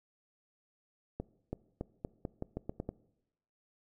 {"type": "accelerating click train", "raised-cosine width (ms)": 2, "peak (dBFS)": -23, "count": 10, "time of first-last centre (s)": [1.2, 2.89], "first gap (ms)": 330, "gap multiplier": 0.85, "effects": ["noise-tail reverb RT60 0.9 s tail -21 dB re dry"]}